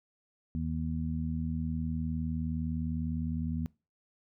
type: harmonic tone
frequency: 79.8 Hz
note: D#2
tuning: 44 cents sharp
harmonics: 1 / 2 / 3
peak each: -35 / -35 / -35 dBFS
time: 0.55-3.66 s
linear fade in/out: 0 ms
effects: noise-tail reverb RT60 0.3 s tail -23 dB re dry